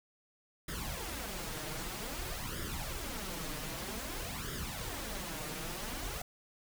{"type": "noise with flanger", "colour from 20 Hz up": "pink", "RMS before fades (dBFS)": -40, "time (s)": [0.68, 6.22], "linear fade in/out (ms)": 5, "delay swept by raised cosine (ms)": [0.58, 6.58], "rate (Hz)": 0.52, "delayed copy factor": 0.7, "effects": []}